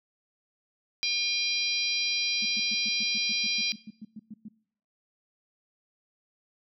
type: harmonic tone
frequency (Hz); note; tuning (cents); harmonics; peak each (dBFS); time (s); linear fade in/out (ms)
802; G5; +39; 3 / 4 / 5 / 6 / 7; -30 / -35 / -32 / -30 / -35; 1.03-3.72; 0
type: tone bursts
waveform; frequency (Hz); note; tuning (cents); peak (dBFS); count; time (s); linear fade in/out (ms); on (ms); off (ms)
sine; 215.2; A3; -38; -38; 15; 2.42-4.485; 5; 35; 110
effects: noise-tail reverb RT60 0.6 s tail -21 dB re dry